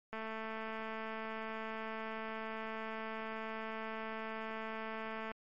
click train, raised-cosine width 0.5 ms, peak -28 dBFS, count 1147, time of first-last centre 0.13-5.316 s, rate 221 Hz, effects MP3 48 kbps

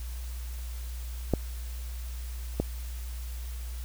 clicks, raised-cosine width 2 ms, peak -10 / -12 dBFS, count 2, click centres 1.337 / 2.6 s, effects added 60 Hz sine -34 dBFS peak until 3.84 s + white hiss -49 dBFS RMS until 3.84 s

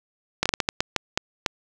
slowing click train, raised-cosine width 0.2 ms, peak -3 dBFS, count 10, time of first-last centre 0.43-1.462 s, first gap 26 ms, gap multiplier 1.35, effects none

